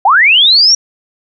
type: linear sweep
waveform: sine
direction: up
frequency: 711 to 5720 Hz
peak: -4 dBFS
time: 0.05-0.75 s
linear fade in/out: 5 ms
effects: none